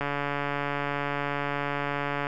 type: click train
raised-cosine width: 0.5 ms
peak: -14 dBFS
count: 324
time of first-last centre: 0.01-2.269 s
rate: 143 Hz
effects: none